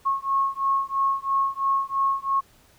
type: beating tone pair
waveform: sine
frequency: 1090 / 1093 Hz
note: C#6 / C#6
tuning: -29 / -25 cents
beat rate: 3 Hz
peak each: -24 dBFS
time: 0.05-2.41 s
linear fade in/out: 20 ms
effects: pink hiss -57 dBFS RMS until 2.78 s